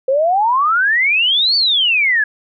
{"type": "exponential two-way sweep", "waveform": "sine", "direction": "up then down", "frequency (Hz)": [513, 4596, 1654], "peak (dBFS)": -11, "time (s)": [0.08, 2.24], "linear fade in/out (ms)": 5, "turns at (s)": 1.56, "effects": []}